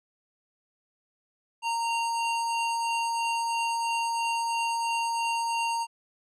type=tone pair together; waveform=square; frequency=925 / 2772 Hz; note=A#5 / F7; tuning=-14 / -14 cents; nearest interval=octave + perfect fifth; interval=1900 cents; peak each=-27 / -38 dBFS; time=1.62-5.87 s; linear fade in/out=50 ms; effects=resampled to 22050 Hz